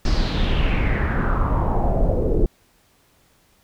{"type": "noise with low-pass filter sweep", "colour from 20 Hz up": "brown", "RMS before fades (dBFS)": -19, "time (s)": [0.05, 2.46], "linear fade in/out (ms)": 2, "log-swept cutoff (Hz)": [5300, 390], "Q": 4.2, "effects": ["pink hiss -59 dBFS RMS until 3.63 s"]}